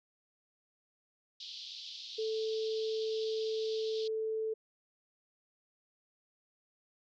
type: band-pass noise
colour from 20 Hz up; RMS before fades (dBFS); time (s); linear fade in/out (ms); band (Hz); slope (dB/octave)
pink; -46; 1.4-4.08; 5; 3200 to 5000; 48
type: tone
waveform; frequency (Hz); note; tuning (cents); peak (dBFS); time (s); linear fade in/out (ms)
sine; 440; A4; 0; -32; 2.18-4.54; 10
effects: none